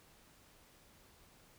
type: silence
effects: pink hiss -64 dBFS RMS until 1.58 s